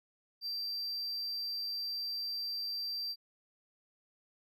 triangle tone, 4699 Hz, D8, in tune, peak -34 dBFS, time 0.41-3.16 s, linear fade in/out 50 ms, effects none

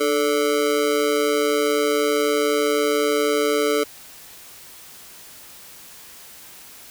square tone with amplitude modulation, 438 Hz, A4, 8 cents flat, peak -14 dBFS, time 0-3.84 s, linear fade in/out 10 ms, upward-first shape sine, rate 140 Hz, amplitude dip 100%, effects white hiss -43 dBFS RMS until 6.9 s

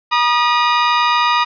sawtooth tone pair together, 960 / 1227.1 Hz, B5 / D#6, -49 / -24 cents, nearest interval major third, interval 425 cents, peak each -11 / -11 dBFS, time 0.11-1.45 s, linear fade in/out 20 ms, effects resampled to 11025 Hz + 7-bit

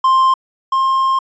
triangle tone pair in turn, 1051 / 1062.6 Hz, C6 / C6, +7 / +26 cents, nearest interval unison, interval 19 cents, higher second, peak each -7 / -10 dBFS, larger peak first, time 0.04-0.34 / 0.72-1.19 s, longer second, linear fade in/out 5 ms, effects resampled to 16000 Hz

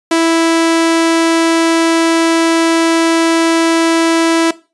sawtooth tone, 329.6 Hz, E4, in tune, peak -5 dBFS, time 0.11-4.51 s, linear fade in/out 5 ms, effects noise-tail reverb RT60 0.3 s tail -18 dB re dry + resampled to 24000 Hz

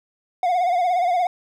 triangle tone with vibrato, 714 Hz, F5, 38 cents sharp, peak -15 dBFS, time 0.43-1.27 s, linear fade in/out 2 ms, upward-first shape sine, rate 17 Hz, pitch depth 72 cents each way, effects none

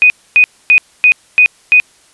sine tone bursts, 2489 Hz, D#7, in tune, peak -3 dBFS, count 6, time 0.02-1.8 s, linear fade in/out 0 ms, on 80 ms, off 260 ms, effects white hiss -48 dBFS RMS until 2.13 s + resampled to 24000 Hz

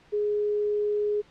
sine tone, 416.6 Hz, G#4, 5 cents sharp, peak -23 dBFS, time 0.12-1.22 s, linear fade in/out 20 ms, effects pink hiss -57 dBFS RMS until 1.3 s + low-pass 4000 Hz 12 dB/octave

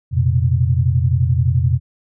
sine chord, F suspended fourth, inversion none, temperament equal with one note detuned, 87.31 / 119.2 / 130.81 Hz, F2 / Bb2 / C3, 0 / +39 / 0 cents, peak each -17 dBFS, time 0.11-1.8 s, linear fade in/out 50 ms, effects none

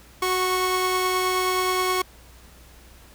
sawtooth tone pair together, 370 / 1100.5 Hz, F#4 / C#6, 0 / -13 cents, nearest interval octave + perfect fifth, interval 1887 cents, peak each -20 dBFS, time 0.22-2.02 s, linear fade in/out 5 ms, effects added 60 Hz sine -49 dBFS peak until 3.14 s + pink hiss -51 dBFS RMS until 3.14 s

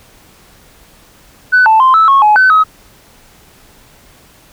sine tone with pitch steps, 1498 / 881 / 1043 / 1310 / 1095 / 845 / 1519 / 1273 Hz, F#6 / A5 / C6 / E6 / C#6 / G#5 / F#6 / D#6, +21 / +2 / -6 / -11 / -22 / +30 / +45 / +39 cents, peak -3 dBFS, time 1.52-2.64 s, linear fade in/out 20 ms, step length 140 ms, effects tanh soft clip ceiling -1 dBFS + pink hiss -44 dBFS RMS until 4.52 s

